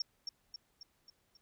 sine tone with echo, 5490 Hz, F8, 31 cents flat, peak -32 dBFS, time 0-0.02 s, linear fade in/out 2 ms, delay 270 ms, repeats 5, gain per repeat -5 dB, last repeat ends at 1.37 s, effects pink hiss -75 dBFS RMS until 1.41 s

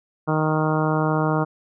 harmonic tone, 155.56 Hz, D#3, in tune, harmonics 1 / 2 / 3 / 4 / 5 / 6 / 7 / 8 / 9, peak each -22 / -25 / -27 / -28 / -29 / -30 / -30 / -31 / -32 dBFS, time 0.27-1.45 s, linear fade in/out 20 ms, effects none

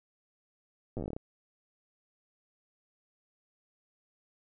slowing click train, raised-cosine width 2 ms, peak -24 dBFS, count 12, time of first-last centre 0.97-1.165 s, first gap 8 ms, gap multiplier 1.15, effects none

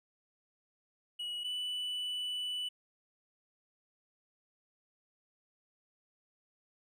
triangle tone pair in turn, 2925 / 2973 Hz, F#7 / F#7, -21 / +8 cents, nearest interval unison, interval 29 cents, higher second, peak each -35 / -33 dBFS, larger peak second, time 1.19-1.44 / 1.44-2.69 s, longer second, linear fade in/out 10 ms, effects none

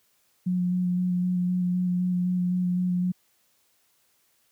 sine tone with vibrato, 180 Hz, F#3, 47 cents flat, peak -22 dBFS, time 0.46-3.12 s, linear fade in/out 10 ms, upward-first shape square, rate 3.9 Hz, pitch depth 12 cents each way, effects white hiss -67 dBFS RMS until 4.51 s + high-pass 60 Hz 12 dB/octave

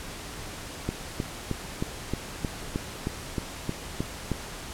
click train, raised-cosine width 3 ms, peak -14 dBFS, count 12, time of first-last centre 0.89-4.317 s, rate 3.21 Hz, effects pink hiss -39 dBFS RMS until 4.73 s + low-pass 11000 Hz 12 dB/octave

